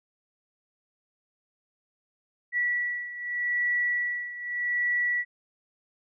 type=beating tone pair; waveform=sine; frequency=1946 / 1946.82 Hz; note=B6 / B6; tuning=-26 / -25 cents; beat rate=0.82 Hz; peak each=-27 / -31 dBFS; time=2.52-5.25 s; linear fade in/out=50 ms; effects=none